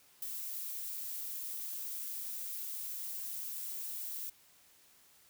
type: noise with ADSR envelope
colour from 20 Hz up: violet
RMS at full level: -38 dBFS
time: 0.22-4.3 s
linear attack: 3 ms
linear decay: 23 ms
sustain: -3 dB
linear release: 7 ms
effects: white hiss -64 dBFS RMS until 5.29 s

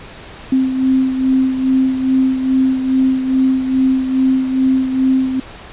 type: beating tone pair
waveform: sine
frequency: 261.6 / 264 Hz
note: C4 / C4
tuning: 0 / +16 cents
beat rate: 2.4 Hz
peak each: -12 / -20 dBFS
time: 0.52-5.4 s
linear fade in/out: 5 ms
effects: pink hiss -35 dBFS RMS until 5.72 s + resampled to 8000 Hz

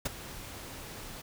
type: noise with ADSR envelope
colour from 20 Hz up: pink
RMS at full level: -29 dBFS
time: 0.05-1.22 s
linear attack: 10 ms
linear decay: 18 ms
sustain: -15 dB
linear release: 11 ms
effects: none

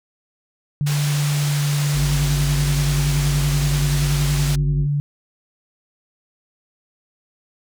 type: tone with pitch glide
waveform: sine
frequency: 145.9 to 144.56 Hz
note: D3 to D3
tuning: -11 to -27 cents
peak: -17 dBFS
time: 0.81-5 s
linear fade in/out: 0 ms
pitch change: -16 cents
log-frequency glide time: 1.25-2.26 s
type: low-pass noise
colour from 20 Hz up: white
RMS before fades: -29 dBFS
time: 0.86-4.56 s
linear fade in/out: 10 ms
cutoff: 7900 Hz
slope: 12 dB/octave
type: harmonic tone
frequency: 51.7 Hz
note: G#1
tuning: 7 cents flat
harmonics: 1 / 3 / 5 / 7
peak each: -22 / -32 / -36 / -39 dBFS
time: 1.93-4.88 s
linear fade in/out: 50 ms
effects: none

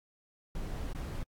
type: noise with dropouts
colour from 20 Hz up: brown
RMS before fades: -37 dBFS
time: 0.55-1.23 s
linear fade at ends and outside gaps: 2 ms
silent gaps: 0.929-0.948 s
effects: AAC 64 kbps

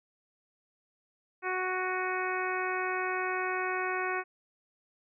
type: harmonic tone with a mistuned harmonic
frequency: 370 Hz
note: F#4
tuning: in tune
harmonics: 1 / 2 / 3 / 4 / 5 / 6 / 7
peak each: -35 / -37 / -36 / -36 / -38 / -40 / -41 dBFS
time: 1.42-4.24 s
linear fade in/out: 50 ms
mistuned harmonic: 7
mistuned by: -37 cents
effects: none

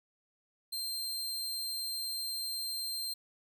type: tone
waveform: sawtooth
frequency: 4161 Hz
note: C8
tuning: 10 cents flat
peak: -32 dBFS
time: 0.72-3.14 s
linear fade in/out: 10 ms
effects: none

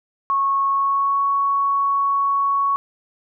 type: tone with pitch glide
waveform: sine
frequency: 1100 to 1113.4 Hz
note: C#6 to C#6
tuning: -14 to +7 cents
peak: -16 dBFS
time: 0.3-2.76 s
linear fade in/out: 0 ms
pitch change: +21 cents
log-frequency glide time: 0.69-1.23 s
effects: none

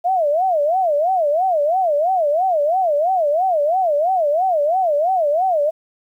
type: tone with vibrato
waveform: sine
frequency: 664 Hz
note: E5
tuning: 12 cents sharp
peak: -14 dBFS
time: 0.04-5.71 s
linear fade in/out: 20 ms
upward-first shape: sine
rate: 3 Hz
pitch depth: 250 cents each way
effects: 9-bit

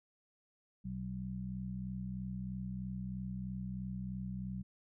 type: harmonic tone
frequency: 63.1 Hz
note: B1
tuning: 38 cents sharp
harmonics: 1 / 2 / 3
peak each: -47 / -44 / -40 dBFS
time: 0.84-4.63 s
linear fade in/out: 20 ms
effects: none

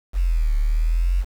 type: linear two-way sweep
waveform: sine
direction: down then up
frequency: 46.25 to 36.1 to 46.25 Hz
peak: -16 dBFS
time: 0.13-1.25 s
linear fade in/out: 50 ms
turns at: 0.56 s
effects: 7-bit

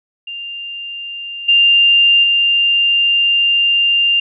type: tone with level steps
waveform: sine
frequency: 2794 Hz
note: F7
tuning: in tune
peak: -24 / -7 / -10 dBFS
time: 0.27-4.2 s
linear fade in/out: 5 ms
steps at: 1.48 / 2.23 s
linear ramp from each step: 10 ms
effects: none

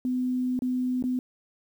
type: tone with dropouts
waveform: sine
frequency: 252.5 Hz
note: B3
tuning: 39 cents sharp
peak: -24 dBFS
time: 0.05-1.19 s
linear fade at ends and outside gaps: 1 ms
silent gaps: 0.591-0.621 / 1.025-1.039 s
effects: 9-bit

